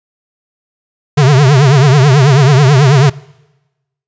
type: tone with vibrato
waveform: square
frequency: 138.3 Hz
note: C#3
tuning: 4 cents flat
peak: -5 dBFS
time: 1.17-3.1 s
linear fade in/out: 10 ms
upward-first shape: triangle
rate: 9.2 Hz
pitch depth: 190 cents each way
effects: noise-tail reverb RT60 1.0 s tail -22 dB re dry + resampled to 16000 Hz